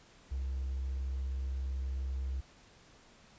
triangle tone with hard clipping, 66 Hz, C2, 16 cents sharp, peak -33 dBFS, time 0.31-2.41 s, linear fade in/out 10 ms, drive 3 dB, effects pink hiss -60 dBFS RMS until 3.38 s + resampled to 16000 Hz

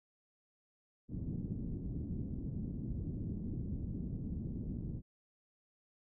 white low-pass noise, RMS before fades -40 dBFS, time 1.08-5.02 s, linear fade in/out 50 ms, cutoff 240 Hz, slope 24 dB/octave, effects none

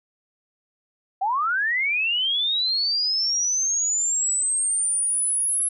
sine linear sweep, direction up, 735 to 11000 Hz, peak -20 dBFS, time 1.21-5.69 s, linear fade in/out 10 ms, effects none

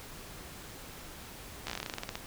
slowing click train, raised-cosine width 0.2 ms, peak -18 dBFS, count 16, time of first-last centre 1.67-2.155 s, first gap 13 ms, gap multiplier 1.12, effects pink hiss -47 dBFS RMS until 2.26 s

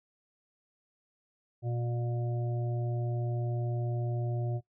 harmonic tone with a mistuned harmonic, 120 Hz, B2, 49 cents flat, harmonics 1 / 3 / 5 / 6, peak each -30 / -40 / -44 / -46 dBFS, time 1.62-4.61 s, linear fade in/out 50 ms, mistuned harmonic 6, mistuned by -15 cents, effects noise-tail reverb RT60 0.1 s tail -18 dB re dry

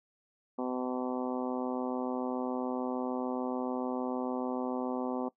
harmonic tone, 126.8 Hz, B2, 46 cents sharp, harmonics 2 / 3 / 4 / 5 / 6 / 7 / 8 / 9, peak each -34 / -39 / -39 / -43 / -42 / -43 / -47 / -46 dBFS, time 0.58-5.29 s, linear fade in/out 10 ms, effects noise-tail reverb RT60 0.1 s tail -19 dB re dry

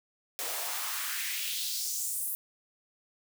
white noise with high-pass filter sweep, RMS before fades -34 dBFS, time 0.39-2.35 s, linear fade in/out 0 ms, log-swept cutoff 470 to 12000 Hz, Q 2.2, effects none

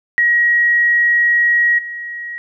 sine tone with level steps, 1900 Hz, A#6, 33 cents sharp, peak -10 / -24 dBFS, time 0.18-2.38 s, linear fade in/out 0 ms, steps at 1.78 s, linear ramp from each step 10 ms, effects none

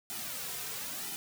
white noise with flanger, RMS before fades -39 dBFS, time 0.1-1.16 s, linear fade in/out 0 ms, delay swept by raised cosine 1.8 to 3.6 ms, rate 1 Hz, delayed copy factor -0.85, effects none

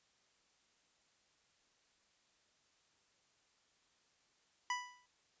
25% pulse tone with exponential decay, 987.8 Hz, B5, in tune, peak -29 dBFS, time 4.7-5.06 s, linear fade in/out 2 ms, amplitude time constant 77 ms, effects white hiss -74 dBFS RMS until 5.4 s + resampled to 16000 Hz

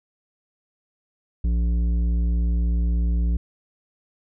sine tone with tanh clipping, 58.27 Hz, A#1, in tune, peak -20 dBFS, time 1.44-3.37 s, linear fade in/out 5 ms, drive 10 dB, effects none

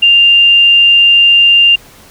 sine tone, 2794 Hz, F7, in tune, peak -3 dBFS, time 0.02-1.76 s, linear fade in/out 10 ms, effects pink hiss -39 dBFS RMS until 2.1 s

